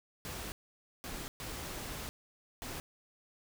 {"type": "noise bursts at uneven times", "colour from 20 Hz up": "pink", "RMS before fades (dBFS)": -42, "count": 4, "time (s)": [[0.25, 0.52], [1.04, 1.28], [1.4, 2.09], [2.62, 2.8]], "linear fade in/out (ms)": 0, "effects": []}